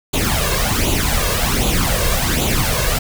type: noise with flanger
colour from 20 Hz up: pink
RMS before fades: -17 dBFS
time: 0.13-2.99 s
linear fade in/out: 10 ms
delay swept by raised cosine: 0.28 to 1.88 ms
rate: 1.3 Hz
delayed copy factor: +0.7
effects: none